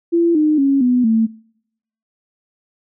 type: tone with pitch steps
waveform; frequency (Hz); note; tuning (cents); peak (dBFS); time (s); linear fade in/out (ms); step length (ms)
sine; 339 / 305.5 / 275.4 / 248.2 / 223.7; E4 / D#4 / C#4 / B3 / A3; +49 / -32 / -11 / +9 / +29; -11; 0.12-1.27; 20; 230
effects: noise-tail reverb RT60 0.8 s tail -26 dB re dry